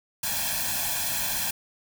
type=noise with comb filter; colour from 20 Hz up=white; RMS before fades=-28 dBFS; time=0.23-1.51 s; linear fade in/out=5 ms; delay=1.2 ms; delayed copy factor=+0.95; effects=none